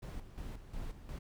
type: noise with tremolo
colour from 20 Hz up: brown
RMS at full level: -42 dBFS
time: 0.02-1.19 s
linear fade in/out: 10 ms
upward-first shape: square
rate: 2.8 Hz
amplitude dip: 65%
effects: none